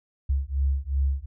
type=beating tone pair; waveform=sine; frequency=67.3 / 70 Hz; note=C2 / C#2; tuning=+49 / +18 cents; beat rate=2.7 Hz; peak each=-25 dBFS; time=0.29-1.26 s; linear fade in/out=10 ms; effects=none